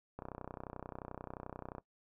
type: click train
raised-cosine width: 1 ms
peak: -29 dBFS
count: 51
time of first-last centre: 0.19-1.782 s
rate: 31.4 Hz
effects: noise-tail reverb RT60 0.1 s tail -18 dB re dry

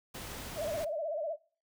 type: noise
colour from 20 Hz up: pink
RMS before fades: -43 dBFS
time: 0.14-0.85 s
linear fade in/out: 10 ms
type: tone with vibrato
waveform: sine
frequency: 625 Hz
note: D#5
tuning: 8 cents sharp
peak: -32 dBFS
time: 0.55-1.37 s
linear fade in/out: 50 ms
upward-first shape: sine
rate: 16 Hz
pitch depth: 130 cents each way
effects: noise-tail reverb RT60 0.4 s tail -21 dB re dry

